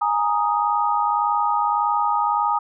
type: chord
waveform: sine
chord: Ab suspended second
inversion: none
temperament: equal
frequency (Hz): 830.6 / 932.3 / 1244.5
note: Ab5 / Bb5 / Eb6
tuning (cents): 0 / 0 / 0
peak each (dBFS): -22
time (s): 0.01-2.59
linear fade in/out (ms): 10
effects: none